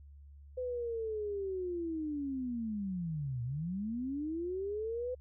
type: linear two-way sweep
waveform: sine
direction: down then up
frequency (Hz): 510 to 116.54 to 510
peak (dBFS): -34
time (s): 0.57-5.15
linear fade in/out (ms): 10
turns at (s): 3.43
effects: added 71 Hz sine -51 dBFS peak until 5.2 s